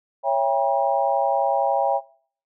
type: chord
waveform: sine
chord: C# diminished seventh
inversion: none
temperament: just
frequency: 554.4 / 665.2 / 798.3 / 957.9 Hz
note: C#5 / E5 / G5 / Bb5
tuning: 0 / +16 / +31 / +47 cents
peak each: -23 / -24 / -22 / -26 dBFS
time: 0.23-2.01 s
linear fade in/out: 50 ms
effects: noise-tail reverb RT60 0.5 s tail -20 dB re dry